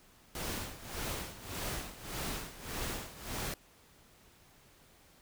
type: noise with tremolo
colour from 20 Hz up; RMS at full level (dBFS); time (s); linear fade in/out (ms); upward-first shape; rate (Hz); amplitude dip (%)
pink; -37; 0.35-3.54; 2; sine; 1.7; 80
effects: pink hiss -62 dBFS RMS until 5.21 s